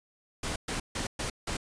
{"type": "noise bursts at uneven times", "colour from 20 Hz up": "pink", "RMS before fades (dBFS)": -33, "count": 5, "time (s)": [[0.43, 0.56], [0.68, 0.8], [0.95, 1.07], [1.19, 1.3], [1.47, 1.57]], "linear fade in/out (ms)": 5, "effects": ["resampled to 22050 Hz"]}